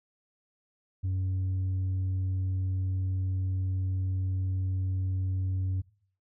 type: tone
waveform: sine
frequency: 93.8 Hz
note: F#2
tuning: 24 cents sharp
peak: -24 dBFS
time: 1.03-5.82 s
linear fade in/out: 20 ms
effects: noise-tail reverb RT60 0.5 s tail -20 dB re dry + tanh soft clip ceiling -26 dBFS